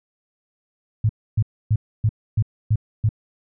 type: tone bursts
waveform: sine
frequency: 108.2 Hz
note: A2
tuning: 29 cents flat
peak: -14 dBFS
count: 7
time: 1.04-3.091 s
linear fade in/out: 5 ms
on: 53 ms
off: 280 ms
effects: none